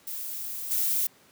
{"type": "noise with level steps", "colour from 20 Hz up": "violet", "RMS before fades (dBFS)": [-35, -26], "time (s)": [0.07, 1.07], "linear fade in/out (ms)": 5, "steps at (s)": 0.7, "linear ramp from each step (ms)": 20, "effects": ["pink hiss -58 dBFS RMS until 1.31 s", "high-pass 150 Hz 12 dB/octave"]}